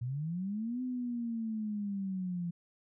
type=linear two-way sweep; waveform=sine; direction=up then down; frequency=115.9 to 255.5 to 170.1 Hz; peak=-33 dBFS; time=0.01-2.51 s; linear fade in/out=10 ms; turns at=0.82 s; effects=none